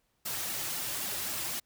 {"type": "noise with flanger", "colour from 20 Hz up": "white", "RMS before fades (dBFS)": -35, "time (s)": [0.25, 1.6], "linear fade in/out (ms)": 10, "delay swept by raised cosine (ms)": [1.9, 4.5], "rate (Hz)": 3.8, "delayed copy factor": -0.65, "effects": ["pink hiss -75 dBFS RMS until 1.65 s"]}